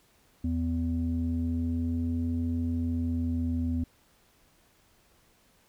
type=tone pair together; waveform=sine; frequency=83.26 / 249.5 Hz; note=E2 / B3; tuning=+18 / +18 cents; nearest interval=octave + perfect fifth; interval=1900 cents; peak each=-28 / -28 dBFS; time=0.44-3.84 s; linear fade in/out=5 ms; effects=tanh soft clip ceiling -21 dBFS + pink hiss -64 dBFS RMS until 5.68 s